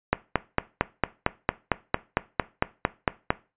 click train, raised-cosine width 0.5 ms, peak -4 dBFS, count 15, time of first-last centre 0.13-3.305 s, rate 4.41 Hz, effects noise-tail reverb RT60 0.3 s tail -18 dB re dry + resampled to 8000 Hz

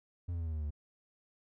triangle tone with pitch steps, 87.31 / 84.82 / 82.41 / 80.06 / 77.78 / 75.57 / 73.42 Hz, F2 / E2 / E2 / D#2 / D#2 / D#2 / D2, 0 / +50 / 0 / +50 / 0 / -50 / 0 cents, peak -32 dBFS, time 0.28-0.707 s, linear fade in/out 10 ms, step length 61 ms, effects none

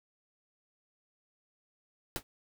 pink noise with exponential decay, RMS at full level -31 dBFS, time 2.16-2.23 s, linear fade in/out 0 ms, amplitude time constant 15 ms, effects none

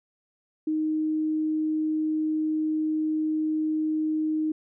sine tone, 311.1 Hz, D#4, in tune, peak -23 dBFS, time 0.67-4.52 s, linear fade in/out 5 ms, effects none

